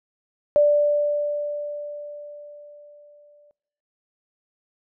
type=tone with exponential decay; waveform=sine; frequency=587.3 Hz; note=D5; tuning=in tune; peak=-12 dBFS; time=0.56-3.51 s; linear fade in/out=0 ms; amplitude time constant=640 ms; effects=noise-tail reverb RT60 1.0 s tail -24 dB re dry